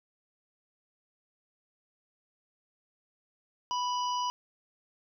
harmonic tone with a mistuned harmonic, 987.8 Hz, B5, in tune, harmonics 1 / 3 / 5 / 6, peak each -29 / -39 / -43 / -45 dBFS, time 3.71-4.3 s, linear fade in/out 0 ms, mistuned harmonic 6, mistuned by -40 cents, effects 11-bit

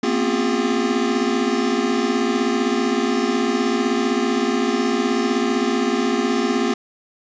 square tone cluster, 230.3 / 249.6 / 265.5 / 353 / 407.5 Hz, A#3 / B3 / C4 / F4 / G#4, -21 / +19 / +25 / +19 / -33 cents, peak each -25 dBFS, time 0.03-6.74 s, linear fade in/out 5 ms, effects resampled to 16000 Hz + 8-bit

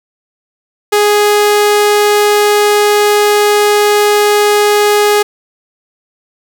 sawtooth tone, 415.3 Hz, G#4, in tune, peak -3 dBFS, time 0.92-5.23 s, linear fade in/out 10 ms, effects none

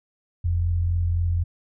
sine tone pair together, 42.65 / 86.5 Hz, F1 / F2, -40 / -16 cents, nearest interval octave, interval 1224 cents, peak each -28 / -20 dBFS, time 0.44-1.44 s, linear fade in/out 10 ms, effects none

